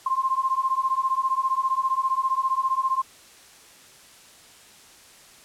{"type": "beating tone pair", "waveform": "sine", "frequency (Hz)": [1049, 1064], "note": ["C6", "C6"], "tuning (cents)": [4, 29], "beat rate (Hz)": 15, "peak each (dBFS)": -24, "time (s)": [0.06, 3.02], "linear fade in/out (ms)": 5, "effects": ["white hiss -50 dBFS RMS until 5.44 s", "low-pass 10000 Hz 12 dB/octave"]}